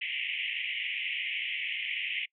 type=band-pass noise; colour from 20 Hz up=pink; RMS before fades=-34 dBFS; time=0.01-2.26 s; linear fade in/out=10 ms; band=2000 to 3100 Hz; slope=96 dB/octave; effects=noise-tail reverb RT60 0.1 s tail -25 dB re dry